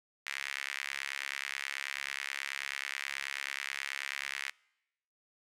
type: tone with high-pass filter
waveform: sawtooth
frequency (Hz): 69.3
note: C#2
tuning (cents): 0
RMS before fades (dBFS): -39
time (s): 0.26-4.51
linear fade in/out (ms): 10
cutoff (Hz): 2000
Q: 2.9
effects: noise-tail reverb RT60 0.9 s tail -26 dB re dry + low-pass 11000 Hz 12 dB/octave